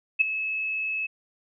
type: tone with ADSR envelope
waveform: sine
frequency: 2592 Hz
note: E7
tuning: 30 cents flat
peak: -13 dBFS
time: 0.19-1.07 s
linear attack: 22 ms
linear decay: 9 ms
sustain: -13 dB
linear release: 14 ms
effects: none